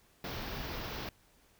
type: band-stop noise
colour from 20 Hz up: pink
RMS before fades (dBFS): -40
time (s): 0.24-1.09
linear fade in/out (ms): 2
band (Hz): 5600 to 14000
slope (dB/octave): 48
effects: pink hiss -66 dBFS RMS until 1.59 s